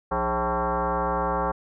sine tone with frequency modulation, 175.6 Hz, F3, 10 cents sharp, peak -22 dBFS, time 0.11-1.52 s, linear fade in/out 10 ms, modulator 237 Hz, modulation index 4.7, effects none

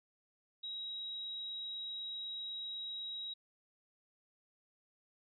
sine tone, 3832 Hz, A#7, 47 cents sharp, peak -40 dBFS, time 0.63-3.34 s, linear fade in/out 10 ms, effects none

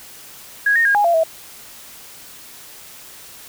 sine tone with pitch steps, 1654 / 1844 / 1627 / 824 / 684 / 649 Hz, G#6 / A#6 / G#6 / G#5 / F5 / E5, -8 / -19 / -36 / -14 / -36 / -27 cents, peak -12 dBFS, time 0.66-1.236 s, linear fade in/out 5 ms, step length 96 ms, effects white hiss -40 dBFS RMS until 3.48 s

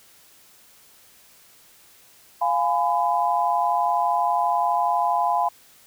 sine chord, F diminished, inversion none, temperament equal with one note detuned, 698.5 / 830.6 / 1005.6 Hz, F5 / Ab5 / Cb6, 0 / 0 / +31 cents, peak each -23 dBFS, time 2.41-5.49 s, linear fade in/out 10 ms, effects white hiss -53 dBFS RMS until 5.86 s

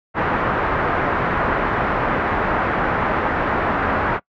white low-pass noise, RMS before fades -20 dBFS, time 0.14-4.2 s, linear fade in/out 50 ms, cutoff 1600 Hz, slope 24 dB/octave, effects noise-tail reverb RT60 0.1 s tail -23 dB re dry

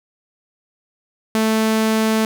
sawtooth tone, 220 Hz, A3, in tune, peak -11 dBFS, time 1.35-2.25 s, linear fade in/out 0 ms, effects none

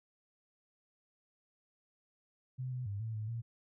sine tone with pitch steps, 128.5 / 125.9 / 100.6 / 112 / 107.8 / 116 Hz, C3 / B2 / G2 / A2 / A2 / A#2, -31 / +34 / +45 / +31 / -35 / -8 cents, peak -36 dBFS, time 2.58-3.42 s, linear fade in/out 20 ms, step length 140 ms, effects none

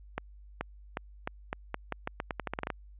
accelerating click train, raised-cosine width 0.5 ms, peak -17 dBFS, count 17, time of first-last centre 0.18-2.702 s, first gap 430 ms, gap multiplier 0.84, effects added 50 Hz sine -49 dBFS peak until 2.99 s + resampled to 8000 Hz

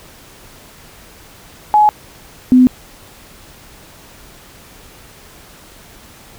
sine tone pair in turn, 844 / 253 Hz, G#5 / B3, +28 / +42 cents, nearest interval octave + major sixth, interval 2086 cents, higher first, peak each -6 / -4 dBFS, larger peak second, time 1.74-1.89 / 2.52-2.67 s, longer neither, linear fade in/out 0 ms, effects pink hiss -41 dBFS RMS until 6.38 s

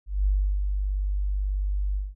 sine tone with ADSR envelope, 49.14 Hz, G1, 5 cents sharp, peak -18 dBFS, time 0.06-2.15 s, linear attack 200 ms, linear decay 330 ms, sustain -5 dB, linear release 190 ms, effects none

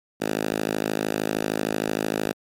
5% pulse tone with high-pass filter, 53.1 Hz, G#1, 39 cents sharp, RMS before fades -26 dBFS, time 0.2-2.33 s, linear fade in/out 20 ms, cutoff 230 Hz, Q 1.1, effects MP3 64 kbps

